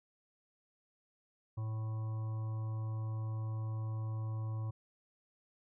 harmonic tone, 110 Hz, A2, in tune, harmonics 1 / 3 / 5 / 7 / 9 / 10, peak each -35 / -55 / -57 / -61 / -57 / -58 dBFS, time 1.57-4.71 s, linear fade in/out 10 ms, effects none

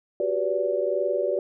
sine chord, G major seventh, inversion third, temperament equal with one note detuned, 370 / 392 / 493.9 / 576.2 Hz, F#4 / G4 / B4 / D5, 0 / 0 / 0 / -33 cents, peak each -29 / -29 / -29 / -25 dBFS, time 0.2-1.39 s, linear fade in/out 2 ms, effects none

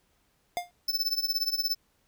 square tone with exponential decay, 706 Hz, F5, 19 cents sharp, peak -25 dBFS, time 0.57-0.71 s, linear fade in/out 0 ms, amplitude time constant 30 ms
square tone with tremolo, 5274 Hz, E8, in tune, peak -23 dBFS, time 0.88-1.75 s, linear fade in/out 5 ms, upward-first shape triangle, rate 17 Hz, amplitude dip 95%
effects pink hiss -70 dBFS RMS until 2.07 s

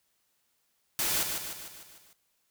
white noise with echo, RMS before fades -29 dBFS, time 0.99-1.23 s, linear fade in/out 0 ms, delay 150 ms, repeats 6, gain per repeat -5 dB, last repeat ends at 2.13 s, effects white hiss -74 dBFS RMS until 2.5 s

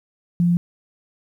sine tone, 173.6 Hz, F3, 10 cents flat, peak -14 dBFS, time 0.4-0.57 s, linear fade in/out 0 ms, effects 9-bit

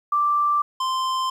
sine / square tone pair in turn, 1174.7 / 1041.1 Hz, D6 / C6, 0 / -9 cents, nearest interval major second, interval 209 cents, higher first, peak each -17 / -22 dBFS, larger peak first, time 0.12-0.62 / 0.8-1.3 s, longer neither, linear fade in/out 5 ms, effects low-pass 7000 Hz 12 dB/octave + 9-bit

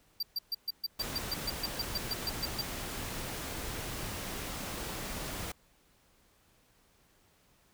square tone bursts, 4699 Hz, D8, in tune, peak -31 dBFS, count 16, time 0.2-2.614 s, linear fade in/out 5 ms, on 29 ms, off 130 ms
pink noise, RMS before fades -39 dBFS, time 0.99-5.52 s, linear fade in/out 5 ms
effects pink hiss -67 dBFS RMS until 7.73 s

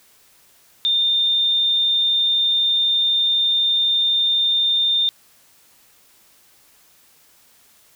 sine tone, 3616 Hz, A7, 47 cents sharp, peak -15 dBFS, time 0.85-5.09 s, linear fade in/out 0 ms, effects white hiss -54 dBFS RMS until 7.95 s

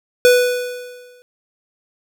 square tone with exponential decay, 493.9 Hz, B4, in tune, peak -7 dBFS, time 0.25-1.22 s, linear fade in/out 0 ms, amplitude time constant 210 ms, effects none

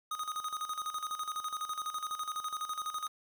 square tone with tremolo, 1244.5 Hz, D#6, in tune, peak -34 dBFS, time 0.11-3.08 s, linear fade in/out 5 ms, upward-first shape square, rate 12 Hz, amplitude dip 70%, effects 10-bit

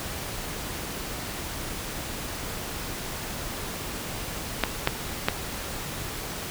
clicks, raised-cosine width 0.3 ms, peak -4 dBFS, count 3, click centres 4.637 / 4.874 / 5.285 s, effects pink hiss -34 dBFS RMS until 6.5 s

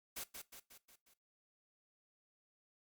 white noise with echo, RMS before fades -44 dBFS, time 0.16-0.24 s, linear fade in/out 10 ms, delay 180 ms, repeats 5, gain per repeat -5 dB, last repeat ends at 1.14 s, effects noise-tail reverb RT60 0.2 s tail -17 dB re dry + Opus 48 kbps

